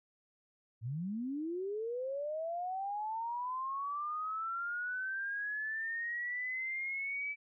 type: linear sweep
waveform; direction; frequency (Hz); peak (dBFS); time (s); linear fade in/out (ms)
sine; up; 103.83 to 2310; -35; 0.81-7.36; 50
effects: none